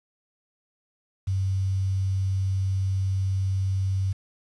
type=tone with quantisation; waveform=sine; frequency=95.9 Hz; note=G2; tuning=37 cents flat; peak=-22 dBFS; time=1.27-4.13 s; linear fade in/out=10 ms; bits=8; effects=resampled to 24000 Hz